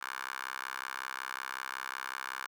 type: tone with high-pass filter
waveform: 10% pulse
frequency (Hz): 65.41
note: C2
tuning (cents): 0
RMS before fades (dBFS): -40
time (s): 0.01-2.47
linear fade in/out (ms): 10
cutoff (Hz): 1300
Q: 4.8
effects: none